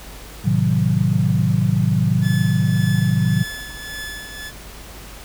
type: chord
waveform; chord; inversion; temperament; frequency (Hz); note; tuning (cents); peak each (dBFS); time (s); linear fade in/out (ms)
sine; A diminished seventh; none; equal with one note detuned; 110 / 130.81 / 157.1 / 185; A2 / C3 / Eb3 / Gb3; 0 / 0 / +17 / 0; -20; 0.44-3.44; 20
type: tone with tremolo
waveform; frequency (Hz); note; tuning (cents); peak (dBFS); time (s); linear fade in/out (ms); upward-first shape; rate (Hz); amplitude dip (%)
sawtooth; 1725; A6; -35; -24; 2.21-4.52; 50; triangle; 1.8; 60
effects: added 50 Hz sine -39 dBFS peak until 5.24 s + pink hiss -39 dBFS RMS until 5.24 s